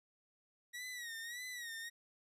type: tone with vibrato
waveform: sawtooth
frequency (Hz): 1908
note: A#6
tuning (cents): +40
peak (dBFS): -40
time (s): 0.73-1.9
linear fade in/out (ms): 20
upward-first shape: sine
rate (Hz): 1.7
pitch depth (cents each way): 93
effects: resampled to 32000 Hz